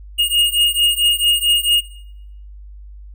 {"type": "beating tone pair", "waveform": "square", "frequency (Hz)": [2853, 2857.5], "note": ["F7", "F7"], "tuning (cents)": [36, 39], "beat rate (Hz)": 4.5, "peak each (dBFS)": -17, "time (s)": [0.18, 1.81], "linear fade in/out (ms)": 20, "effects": ["noise-tail reverb RT60 0.8 s tail -20 dB re dry", "added 50 Hz sine -34 dBFS peak until 3.14 s"]}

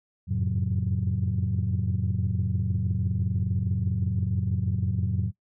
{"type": "tone cluster", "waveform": "sine", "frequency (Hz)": [89.7, 95.8, 109.4, 134.4, 182.9], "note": ["F2", "G2", "A2", "C3", "F#3"], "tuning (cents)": [47, -39, -9, 47, -20], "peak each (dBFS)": [-27, -36, -27, -33, -30], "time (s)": [0.27, 5.32], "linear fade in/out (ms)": 50, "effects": ["noise-tail reverb RT60 0.1 s tail -21 dB re dry", "tanh soft clip ceiling -16 dBFS"]}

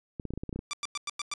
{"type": "clicks", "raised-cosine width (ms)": 3, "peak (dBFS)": -22, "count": 10, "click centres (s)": [0.198, 0.253, 0.306, 0.337, 0.376, 0.435, 0.493, 0.528, 0.56, 0.591]}
{"type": "tone bursts", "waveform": "10% pulse", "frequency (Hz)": 1174.7, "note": "D6", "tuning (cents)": 0, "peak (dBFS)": -23, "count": 6, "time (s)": [0.71, 1.338], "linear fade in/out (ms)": 0, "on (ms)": 23, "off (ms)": 98}
{"effects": ["resampled to 22050 Hz"]}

